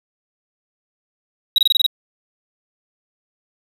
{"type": "tone bursts", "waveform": "triangle", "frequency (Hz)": 3838, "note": "A#7", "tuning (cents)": 50, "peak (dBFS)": -9, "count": 7, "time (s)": [1.56, 1.864], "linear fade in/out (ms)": 2, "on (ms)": 22, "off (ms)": 25, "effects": ["7-bit"]}